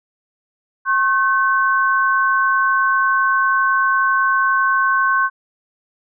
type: tone pair together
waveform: sine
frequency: 1081 / 1528.8 Hz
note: C#6 / G6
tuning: -44 / -44 cents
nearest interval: tritone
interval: 600 cents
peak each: -16 dBFS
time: 0.85-5.3 s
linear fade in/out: 50 ms
effects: none